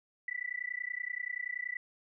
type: tone with amplitude modulation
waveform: sine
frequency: 1975.5 Hz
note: B6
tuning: in tune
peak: -31 dBFS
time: 0.28-1.77 s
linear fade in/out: 2 ms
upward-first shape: sine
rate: 30.5 Hz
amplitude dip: 100%
effects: none